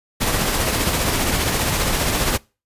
pink noise with tremolo, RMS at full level -18 dBFS, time 0.2-2.38 s, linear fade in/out 20 ms, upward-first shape triangle, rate 15 Hz, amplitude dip 40%, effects noise-tail reverb RT60 0.3 s tail -24 dB re dry + resampled to 32000 Hz

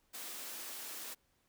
white high-pass noise, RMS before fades -45 dBFS, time 0.13-1.15 s, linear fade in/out 20 ms, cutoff 210 Hz, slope 48 dB/octave, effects pink hiss -75 dBFS RMS until 1.48 s

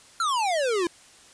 square exponential sweep, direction down, 1400 to 329.6 Hz, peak -23 dBFS, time 0.2-0.87 s, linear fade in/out 2 ms, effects white hiss -52 dBFS RMS until 1.33 s + resampled to 22050 Hz

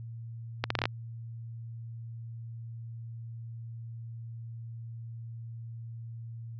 accelerating click train, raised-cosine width 0.3 ms, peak -11 dBFS, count 7, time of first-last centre 0.64-0.855 s, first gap 64 ms, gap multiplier 0.76, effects added 115 Hz sine -39 dBFS peak until 6.59 s + resampled to 16000 Hz

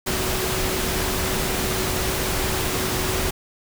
sine tone in noise, 374.5 Hz, F#4, 21 cents sharp, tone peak -30 dBFS, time 0.06-3.31 s, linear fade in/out 10 ms, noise pink, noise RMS -24 dBFS, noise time 0.06-3.31 s, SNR -9 dB, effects none

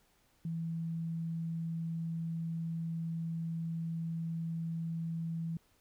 sine tone, 164.81 Hz, E3, in tune, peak -34 dBFS, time 0.45-5.57 s, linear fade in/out 2 ms, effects pink hiss -70 dBFS RMS until 5.8 s

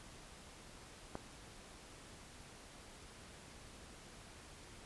click, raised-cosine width 1 ms, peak -27 dBFS, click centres 1.154 s, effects pink hiss -56 dBFS RMS until 4.85 s + resampled to 24000 Hz

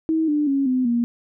sine tone with pitch steps, 320 / 296.9 / 275.4 / 255.5 / 237 Hz, D#4 / D4 / C#4 / C4 / A#3, +49 / +19 / -11 / -41 / +29 cents, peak -17 dBFS, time 0.09-1.04 s, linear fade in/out 0 ms, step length 190 ms, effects none

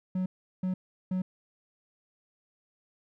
triangle tone bursts, 185 Hz, F#3, in tune, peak -25 dBFS, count 3, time 0.15-1.22 s, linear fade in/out 5 ms, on 110 ms, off 370 ms, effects none

